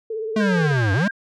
sine tone with vibrato, 440 Hz, A4, in tune, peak -24 dBFS, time 0.1-0.72 s, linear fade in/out 5 ms, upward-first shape triangle, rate 17 Hz, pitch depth 63 cents each way
square linear two-way sweep, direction down then up, 220 to 92.5 to 220 Hz, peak -18 dBFS, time 0.36-1.08 s, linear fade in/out 5 ms, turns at 0.93 s
sine tone, 1600 Hz, G6, 35 cents sharp, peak -25 dBFS, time 0.4-1.11 s, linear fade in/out 5 ms
effects low-pass 5000 Hz 12 dB/octave

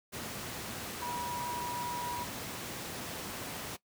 sine tone in noise, 969 Hz, B5, 33 cents flat, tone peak -36 dBFS, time 1.01-2.25 s, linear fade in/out 20 ms, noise pink, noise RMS -40 dBFS, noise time 0.12-3.77 s, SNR +1 dB, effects noise-tail reverb RT60 0.1 s tail -19 dB re dry + high-pass 100 Hz 12 dB/octave

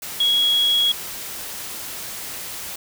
sine tone in noise, 3322 Hz, G#7, in tune, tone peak -15 dBFS, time 0.2-0.92 s, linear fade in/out 5 ms, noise white, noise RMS -32 dBFS, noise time 0.02-2.76 s, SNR +14 dB, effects none

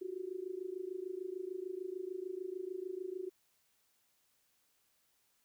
sine tone with amplitude modulation, 370 Hz, F#4, in tune, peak -35 dBFS, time 0.01-3.3 s, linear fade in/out 10 ms, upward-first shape sine, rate 26.7 Hz, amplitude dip 90%, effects white hiss -75 dBFS RMS until 5.44 s

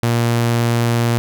sawtooth tone, 117.8 Hz, A#2, 19 cents sharp, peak -10 dBFS, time 0.03-1.18 s, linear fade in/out 0 ms, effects none

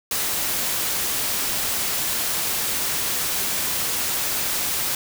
white noise, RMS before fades -24 dBFS, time 0.11-4.95 s, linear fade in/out 2 ms, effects none

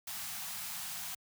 white band-stop noise, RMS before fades -41 dBFS, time 0.07-1.15 s, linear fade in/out 5 ms, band 230 to 650 Hz, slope 96 dB/octave, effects high-pass 80 Hz 12 dB/octave

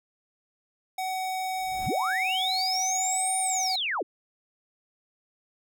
square tone, 751 Hz, F#5, 26 cents sharp, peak -29 dBFS, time 0.98-3.76 s, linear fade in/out 5 ms
brown noise with exponential growth, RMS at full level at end -37 dBFS, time 1.45-1.87 s, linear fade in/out 5 ms, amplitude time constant 90 ms
sine linear two-way sweep, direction up then down, 38.52 to 9270 to 223.2 Hz, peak -26 dBFS, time 1.86-4.03 s, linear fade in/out 10 ms, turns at 3.39 s
effects none

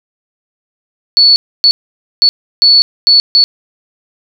sine tone bursts at uneven times, 4435 Hz, C#8, in tune, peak -3 dBFS, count 6, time 1.17-1.36 / 1.64-1.71 / 2.22-2.29 / 2.62-2.82 / 3.07-3.2 / 3.35-3.44 s, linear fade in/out 0 ms, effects none

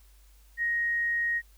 sine tone, 1875 Hz, A#6, 10 cents sharp, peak -25 dBFS, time 0.57-1.42 s, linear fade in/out 50 ms, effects added 50 Hz sine -54 dBFS peak until 1.57 s + white hiss -64 dBFS RMS until 1.57 s

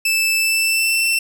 sawtooth tone with pitch glide, 2637 to 2686 Hz, E7 to E7, 0 to +32 cents, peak -12 dBFS, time 0.05-1.19 s, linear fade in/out 5 ms, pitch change +32 cents, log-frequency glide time 0.37-1.05 s, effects none

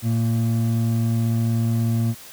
triangle tone pair together, 114.64 / 229.1 Hz, A#2 / A#3, -28 / -30 cents, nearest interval octave, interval 1198 cents, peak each -17 / -22 dBFS, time 0.02-2.15 s, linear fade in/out 50 ms, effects white hiss -42 dBFS RMS until 2.32 s

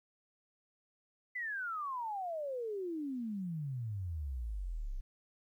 sine exponential sweep, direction down, 2041 to 30 Hz, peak -36 dBFS, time 1.35-5.01 s, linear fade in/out 10 ms, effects 12-bit

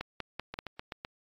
two click trains, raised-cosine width 0.3 ms, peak -22 / -19 dBFS, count 5 / 4, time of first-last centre 0.54-1.049 / 0.01-0.589 s, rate 7.86 / 5.18 Hz, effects AAC 32 kbps

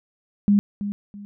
sine tone with echo, 203.4 Hz, G#3, 36 cents flat, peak -13 dBFS, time 0.48-0.59 s, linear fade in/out 0 ms, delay 330 ms, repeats 2, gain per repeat -11 dB, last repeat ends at 1.25 s, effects none

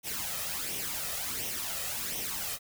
white noise with flanger, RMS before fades -35 dBFS, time 0.03-2.59 s, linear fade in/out 50 ms, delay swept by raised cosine 0.33 to 1.63 ms, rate 1.4 Hz, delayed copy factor +0.6, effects none

